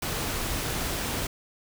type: noise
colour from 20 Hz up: pink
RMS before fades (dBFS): -30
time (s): 0.02-1.27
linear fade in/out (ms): 5
effects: none